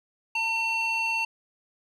square tone with band-pass filter, 904 Hz, A5, 47 cents sharp, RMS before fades -27 dBFS, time 0.35-1.25 s, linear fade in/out 5 ms, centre 2400 Hz, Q 3, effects none

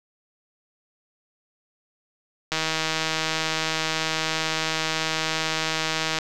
click train, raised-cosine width 0.2 ms, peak -7 dBFS, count 584, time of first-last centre 2.52-6.187 s, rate 159 Hz, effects none

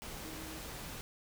sine tone in noise, 315.7 Hz, D#4, 25 cents sharp, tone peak -48 dBFS, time 0.25-0.59 s, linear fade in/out 0 ms, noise pink, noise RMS -45 dBFS, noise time 0.02-1.01 s, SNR -6 dB, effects none

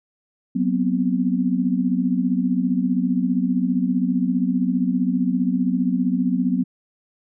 sine tone cluster, 185.5 / 242.6 / 257.8 Hz, F#3 / B3 / C4, +5 / -31 / -26 cents, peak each -22 dBFS, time 0.55-6.64 s, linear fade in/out 10 ms, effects none

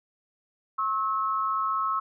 sine tone pair together, 1083 / 1298 Hz, C#6 / E6, -41 / -27 cents, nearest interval minor third, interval 314 cents, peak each -27 dBFS, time 0.78-2 s, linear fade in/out 10 ms, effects none

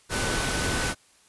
sine tone in noise, 1501 Hz, F#6, 24 cents sharp, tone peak -33 dBFS, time 0.09-0.95 s, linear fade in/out 50 ms, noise pink, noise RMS -27 dBFS, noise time 0.09-0.95 s, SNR -9 dB, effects white hiss -59 dBFS RMS until 1.28 s + resampled to 24000 Hz

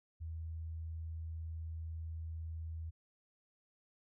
sine tone, 81 Hz, E2, 30 cents flat, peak -40 dBFS, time 0.2-2.91 s, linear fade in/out 20 ms, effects none

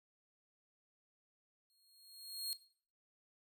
sawtooth tone with exponential growth, 4264 Hz, C8, 32 cents sharp, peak -33 dBFS, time 1.7-2.53 s, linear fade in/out 0 ms, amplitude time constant 180 ms, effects noise-tail reverb RT60 0.5 s tail -18 dB re dry

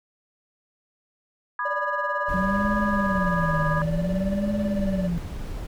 sine chord, G# minor, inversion first, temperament equal with one note detuned, 987.8 / 1215.4 / 1661.2 Hz, B5 / D#6 / G#6, 0 / -41 / 0 cents, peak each -29 dBFS, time 1.59-3.82 s, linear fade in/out 2 ms
triangle tone with tremolo, 583 Hz, D5, 13 cents flat, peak -24 dBFS, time 1.65-5.08 s, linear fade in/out 5 ms, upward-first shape sine, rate 18 Hz, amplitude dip 85%
brown noise, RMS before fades -32 dBFS, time 2.28-5.67 s, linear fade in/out 10 ms
sine tone with vibrato, 181.2 Hz, F#3, 36 cents flat, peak -23 dBFS, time 2.34-5.18 s, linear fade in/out 0 ms, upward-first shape sine, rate 0.56 Hz, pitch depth 250 cents each way
effects none

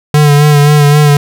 square tone with vibrato, 147.1 Hz, D3, 3 cents sharp, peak -4 dBFS, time 0.14-1.17 s, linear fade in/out 2 ms, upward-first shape sine, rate 3.8 Hz, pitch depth 35 cents each way, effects none

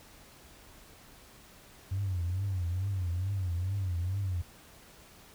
sine tone with vibrato, 92.5 Hz, F#2, in tune, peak -28 dBFS, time 1.91-4.42 s, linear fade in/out 10 ms, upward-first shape triangle, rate 2.3 Hz, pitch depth 160 cents each way, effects tanh soft clip ceiling -25 dBFS + pink hiss -55 dBFS RMS until 5.34 s

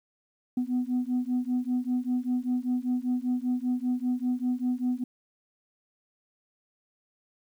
sine beating tone pair, 246.9 / 252 Hz, B3 / B3, 0 / +35 cents, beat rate 5.1 Hz, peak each -27 dBFS, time 0.57-5.04 s, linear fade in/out 5 ms, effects tanh soft clip ceiling -21 dBFS + 10-bit

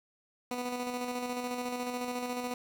15% pulse tone with tremolo, 246.9 Hz, B3, in tune, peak -26 dBFS, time 0.51-2.54 s, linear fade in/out 2 ms, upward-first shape square, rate 14 Hz, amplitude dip 35%, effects none

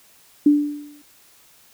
sine tone with exponential decay, 293.1 Hz, D4, 3 cents flat, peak -8 dBFS, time 0.46-1.02 s, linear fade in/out 5 ms, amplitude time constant 120 ms, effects white hiss -53 dBFS RMS until 1.73 s

